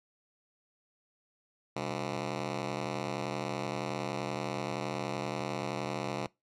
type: ring-modulated tone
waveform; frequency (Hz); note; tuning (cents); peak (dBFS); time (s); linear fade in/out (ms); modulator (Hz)
10% pulse; 163.2; E3; -17; -22; 1.76-6.27; 5; 35.3
effects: noise-tail reverb RT60 0.2 s tail -22 dB re dry + low-pass 6000 Hz 12 dB/octave